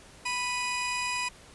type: tone pair together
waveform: sawtooth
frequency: 987.8 / 2484 Hz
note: B5 / D#7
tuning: 0 / -3 cents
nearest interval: octave + major third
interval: 1597 cents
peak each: -28 dBFS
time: 0.25-1.29 s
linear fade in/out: 10 ms
effects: pink hiss -52 dBFS RMS until 1.54 s + resampled to 24000 Hz